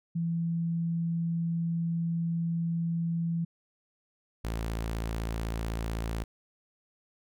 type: tone pair in turn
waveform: sine / sawtooth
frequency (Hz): 167.5 / 55.9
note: E3 / A1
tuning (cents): +28 / +28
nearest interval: octave + perfect fifth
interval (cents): 1900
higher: first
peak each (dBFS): -27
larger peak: neither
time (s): 0.15-3.45 / 4.44-6.24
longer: first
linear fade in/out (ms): 10
effects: none